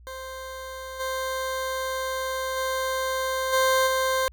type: tone with level steps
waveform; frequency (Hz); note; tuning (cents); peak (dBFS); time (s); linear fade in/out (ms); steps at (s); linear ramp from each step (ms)
20% pulse; 523.3; C5; 0; -30 / -22 / -20 / -14 / -17; 0.07-4.28; 0; 0.99 / 2.56 / 3.52 / 3.86; 20
effects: added 60 Hz sine -47 dBFS peak until 4.32 s